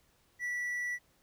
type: tone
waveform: triangle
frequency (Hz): 1955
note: B6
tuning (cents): -18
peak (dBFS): -31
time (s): 0.39-0.99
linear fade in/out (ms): 50
effects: pink hiss -69 dBFS RMS until 1.22 s